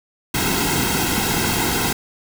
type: noise with comb filter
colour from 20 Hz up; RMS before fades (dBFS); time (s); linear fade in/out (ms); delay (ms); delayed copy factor
pink; -20; 0.34-1.93; 5; 1.7; -0.8
effects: none